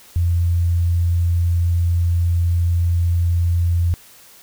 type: tone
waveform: sine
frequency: 86 Hz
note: F2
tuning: 26 cents flat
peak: -14 dBFS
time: 0.16-3.94 s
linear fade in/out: 0 ms
effects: white hiss -46 dBFS RMS until 4.42 s